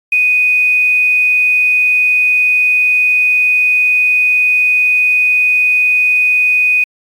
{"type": "tone with quantisation", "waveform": "sine", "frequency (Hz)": 2489, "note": "D#7", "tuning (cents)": 0, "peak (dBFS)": -8, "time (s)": [0.12, 6.84], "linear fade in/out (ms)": 5, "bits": 6, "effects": ["AAC 64 kbps"]}